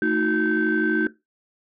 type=tone cluster; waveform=sine; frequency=222.8 / 313.9 / 366.4 / 1549 Hz; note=A3 / D#4 / F#4 / G6; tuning=+22 / +15 / -17 / -21 cents; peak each=-25 / -22 / -24 / -23 dBFS; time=0.02-1.07 s; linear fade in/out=2 ms; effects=noise-tail reverb RT60 0.2 s tail -17 dB re dry + tanh soft clip ceiling -12 dBFS